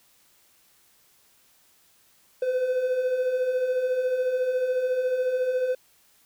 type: beating tone pair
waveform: triangle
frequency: 495.7 / 509.7 Hz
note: B4 / C5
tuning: +6 / -45 cents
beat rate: 14 Hz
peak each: -30 / -21 dBFS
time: 2.42-5.75 s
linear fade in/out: 5 ms
effects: white hiss -61 dBFS RMS until 6.25 s